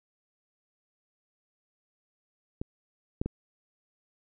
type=clicks; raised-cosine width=3 ms; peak=-20 / -15 / -18 dBFS; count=3; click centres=2.615 / 3.215 / 3.26 s; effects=none